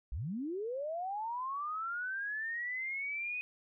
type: linear sweep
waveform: sine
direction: up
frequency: 47 to 2511 Hz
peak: -35 dBFS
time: 0.12-3.41 s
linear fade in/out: 0 ms
effects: none